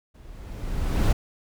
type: noise with level ramp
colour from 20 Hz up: brown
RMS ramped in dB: -47 to -17 dBFS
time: 0.14-1.13 s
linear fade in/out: 10 ms
effects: none